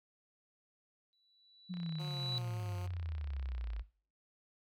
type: tone with exponential growth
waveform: sine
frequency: 3947 Hz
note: B7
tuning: 2 cents flat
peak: -34 dBFS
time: 1.13-2.38 s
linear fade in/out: 0 ms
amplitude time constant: 270 ms
type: exponential sweep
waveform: sine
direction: down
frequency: 185 to 52 Hz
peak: -37 dBFS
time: 1.69-3.83 s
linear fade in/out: 20 ms
type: click train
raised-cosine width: 0.3 ms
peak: -37 dBFS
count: 68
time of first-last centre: 1.74-3.795 s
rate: 32.6 Hz
type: tone with vibrato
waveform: 10% pulse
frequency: 178.3 Hz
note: F3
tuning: 36 cents sharp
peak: -39 dBFS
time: 1.99-2.87 s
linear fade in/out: 10 ms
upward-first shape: triangle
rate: 3.6 Hz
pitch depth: 17 cents each way
effects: noise-tail reverb RT60 0.4 s tail -18 dB re dry